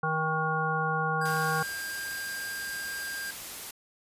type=harmonic tone; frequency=158.2 Hz; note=D#3; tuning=29 cents sharp; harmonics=1 / 3 / 5 / 7 / 9; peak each=-32 / -35 / -32 / -32 / -31 dBFS; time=0.03-1.63 s; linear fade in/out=5 ms
type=tone; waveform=square; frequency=1599 Hz; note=G6; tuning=34 cents sharp; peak=-35 dBFS; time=1.21-3.31 s; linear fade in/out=5 ms
type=noise; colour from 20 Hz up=white; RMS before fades=-40 dBFS; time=1.25-3.71 s; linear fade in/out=5 ms
effects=resampled to 32000 Hz